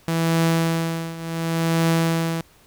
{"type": "tone with tremolo", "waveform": "sawtooth", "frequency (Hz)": 164.81, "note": "E3", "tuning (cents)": 0, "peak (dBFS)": -12, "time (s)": [0.08, 2.41], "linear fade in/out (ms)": 0, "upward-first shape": "triangle", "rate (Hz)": 0.69, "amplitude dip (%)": 85, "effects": ["pink hiss -54 dBFS RMS until 2.66 s"]}